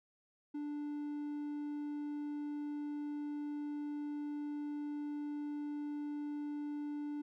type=tone; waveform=triangle; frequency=293.7 Hz; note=D4; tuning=in tune; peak=-36 dBFS; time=0.54-7.22 s; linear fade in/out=10 ms; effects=none